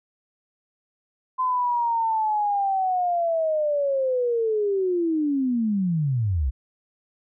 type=linear sweep; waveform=sine; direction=down; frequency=1030 to 58.27 Hz; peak=-20 dBFS; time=1.38-6.51 s; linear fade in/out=20 ms; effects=none